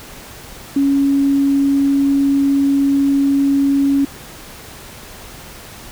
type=tone; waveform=sine; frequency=277.9 Hz; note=C#4; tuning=4 cents sharp; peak=-11 dBFS; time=0.76-4.05 s; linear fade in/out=5 ms; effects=pink hiss -36 dBFS RMS until 5.91 s